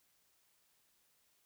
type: silence
effects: white hiss -74 dBFS RMS until 1.45 s